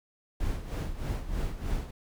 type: noise with tremolo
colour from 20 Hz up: brown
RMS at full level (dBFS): -29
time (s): 0.4-1.91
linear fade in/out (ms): 5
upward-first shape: sine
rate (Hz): 3.2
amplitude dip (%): 70
effects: none